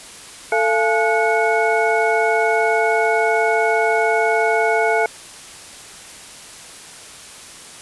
sine tone cluster, 442.9 / 684 / 857 / 1458 / 2205 Hz, A4 / F5 / A5 / F#6 / C#7, +11 / -36 / -46 / -26 / -10 cents, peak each -19 / -19 / -22 / -22 / -23 dBFS, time 0.52-5.06 s, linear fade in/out 2 ms, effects white hiss -38 dBFS RMS until 7.81 s + resampled to 24000 Hz

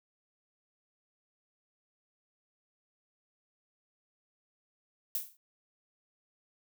violet noise with exponential decay, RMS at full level -30 dBFS, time 5.15-5.37 s, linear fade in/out 1 ms, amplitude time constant 47 ms, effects none

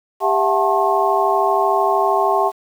sine tone cluster, 396.4 / 665 / 738 / 875 / 1077 Hz, G4 / E5 / F#5 / A5 / C6, +19 / +15 / -5 / -10 / +50 cents, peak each -20 dBFS, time 0.2-2.52 s, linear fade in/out 50 ms, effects 7-bit

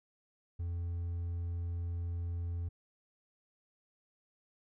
triangle tone with hard clipping, 86 Hz, F2, 26 cents flat, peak -35 dBFS, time 0.59-2.69 s, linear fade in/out 10 ms, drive 5 dB, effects none

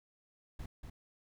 brown noise with echo, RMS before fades -43 dBFS, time 0.59-0.66 s, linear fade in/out 5 ms, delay 240 ms, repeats 1, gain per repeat -4 dB, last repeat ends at 0.9 s, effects none

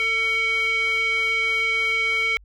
square tone with band-pass filter, 448.4 Hz, A4, 33 cents sharp, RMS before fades -22 dBFS, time 0-2.37 s, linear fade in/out 0 ms, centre 2400 Hz, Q 7.5, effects added 50 Hz sine -47 dBFS peak until 2.44 s

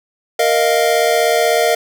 square chord, Bb suspended fourth, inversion none, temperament equal, 466.2 / 622.3 / 698.5 Hz, Bb4 / Eb5 / F5, 0 / 0 / 0 cents, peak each -17 dBFS, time 0.39-1.75 s, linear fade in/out 5 ms, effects none

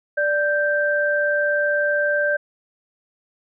sine tone pair together, 587.3 / 1568 Hz, D5 / G6, 0 / 0 cents, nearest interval octave + perfect fourth, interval 1700 cents, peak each -20 dBFS, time 0.17-2.37 s, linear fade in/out 10 ms, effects none

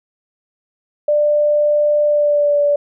sine tone with pitch glide, 593 to 579.8 Hz, D5 to D5, +17 to -22 cents, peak -11 dBFS, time 1.08-2.76 s, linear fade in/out 5 ms, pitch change -39 cents, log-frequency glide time 2.05-2.61 s, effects none

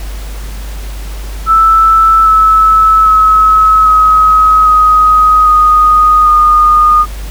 sine tone with pitch steps, 1318.5 / 1302.6 / 1286.9 / 1271.4 / 1256.1 / 1240.9 / 1225.9 Hz, E6 / E6 / E6 / D#6 / D#6 / D#6 / D#6, 0 / -21 / -42 / +37 / +16 / -5 / -26 cents, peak -3 dBFS, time 1.46-7.06 s, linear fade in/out 50 ms, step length 800 ms, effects added 50 Hz sine -19 dBFS peak until 7.3 s + pink hiss -31 dBFS RMS until 7.3 s

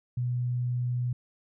sine tone, 123.2 Hz, B2, 4 cents flat, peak -26 dBFS, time 0.17-1.13 s, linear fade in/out 5 ms, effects none

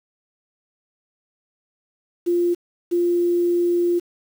sine tone pair in turn, 348.1 / 348.1 Hz, F4 / F4, -6 / -6 cents, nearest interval unison, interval 0 cents, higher neither, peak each -16 dBFS, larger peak neither, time 2.26-2.55 / 2.91-4 s, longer second, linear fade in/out 20 ms, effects 7-bit

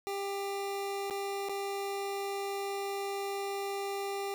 25% pulse tone with dropouts, 397.1 Hz, G4, 22 cents sharp, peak -30 dBFS, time 0.07-4.34 s, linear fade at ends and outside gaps 0 ms, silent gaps 1.1-1.108 / 1.487-1.494 s, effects none

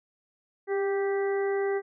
harmonic tone with a mistuned harmonic, 392 Hz, G4, in tune, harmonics 1 / 2 / 3 / 4 / 5, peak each -25 / -36 / -43 / -41 / -39 dBFS, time 0.67-1.82 s, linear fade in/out 50 ms, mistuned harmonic 1, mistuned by +22 cents, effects none

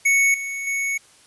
square tone with level steps, 2217 Hz, C#7, in tune, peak -15 / -27 / -22 dBFS, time 0.05-0.98 s, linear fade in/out 10 ms, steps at 0.34 / 0.67 s, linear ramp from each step 2 ms, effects white hiss -52 dBFS RMS until 1.26 s + resampled to 24000 Hz

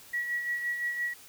sine tone with tremolo, 1926 Hz, B6, 44 cents flat, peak -27 dBFS, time 0.13-1.14 s, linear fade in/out 10 ms, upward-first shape sine, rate 5.8 Hz, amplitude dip 50%, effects white hiss -52 dBFS RMS until 1.28 s

